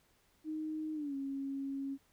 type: tone with pitch glide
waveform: sine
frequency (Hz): 311.1 to 274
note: D#4 to C#4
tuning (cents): 0 to -20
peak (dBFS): -36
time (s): 0.44-1.98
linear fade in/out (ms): 50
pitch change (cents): -220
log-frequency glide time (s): 0.94-1.15
effects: pink hiss -71 dBFS RMS until 2.12 s